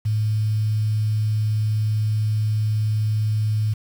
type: tone with quantisation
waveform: sine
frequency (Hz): 107.6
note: A2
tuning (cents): -38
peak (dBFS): -18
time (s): 0.05-3.74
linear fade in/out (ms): 10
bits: 7
effects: none

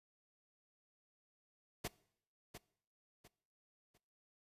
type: noise with echo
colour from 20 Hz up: pink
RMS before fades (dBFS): -41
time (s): 1.84-1.88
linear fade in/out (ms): 10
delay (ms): 700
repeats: 3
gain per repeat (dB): -10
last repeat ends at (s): 3.98
effects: noise-tail reverb RT60 0.7 s tail -22 dB re dry + resampled to 32000 Hz

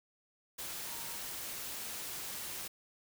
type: tone in noise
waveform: sine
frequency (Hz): 932.3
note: A#5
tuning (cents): 0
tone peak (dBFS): -53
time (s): 0.86-1.17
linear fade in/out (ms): 10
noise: white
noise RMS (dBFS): -42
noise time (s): 0.58-2.68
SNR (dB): -14
effects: none

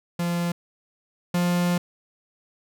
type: tone pair in turn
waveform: 45% pulse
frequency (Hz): 172.7 / 175.82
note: F3 / F3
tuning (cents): -19 / +12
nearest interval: unison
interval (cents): 31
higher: second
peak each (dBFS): -23 / -20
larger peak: second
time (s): 0.19-0.52 / 1.34-1.78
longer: second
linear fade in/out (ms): 5
effects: none

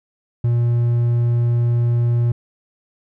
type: tone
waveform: triangle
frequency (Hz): 119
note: A#2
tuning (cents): +36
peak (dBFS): -12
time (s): 0.44-2.32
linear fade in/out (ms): 5
effects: none

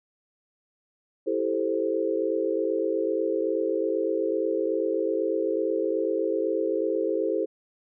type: chord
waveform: sine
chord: A minor seventh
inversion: second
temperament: equal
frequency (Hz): 329.6 / 392 / 440 / 523.3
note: E4 / G4 / A4 / C5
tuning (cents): 0 / 0 / 0 / 0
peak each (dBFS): -29 / -29 / -28 / -29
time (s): 1.26-7.46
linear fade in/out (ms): 20
effects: none

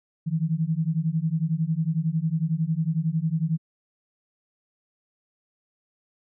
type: beating tone pair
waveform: sine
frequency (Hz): 155.56 / 166.56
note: D#3 / E3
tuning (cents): 0 / +18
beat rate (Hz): 11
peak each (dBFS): -25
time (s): 0.26-3.58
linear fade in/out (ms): 20
effects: none

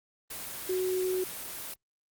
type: tone in noise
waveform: sine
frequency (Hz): 370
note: F#4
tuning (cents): 0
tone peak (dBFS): -27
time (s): 0.69-1.24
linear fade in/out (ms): 5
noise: white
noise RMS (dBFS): -39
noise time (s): 0.3-1.74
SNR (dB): +9
effects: Opus 24 kbps

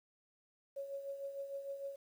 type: tone with tremolo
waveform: sine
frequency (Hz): 554.4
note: C#5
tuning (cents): 0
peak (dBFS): -38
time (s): 0.76-1.96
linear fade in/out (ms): 10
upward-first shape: triangle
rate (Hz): 6.6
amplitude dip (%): 65
effects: 11-bit

